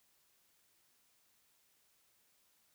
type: silence
effects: white hiss -73 dBFS RMS until 2.74 s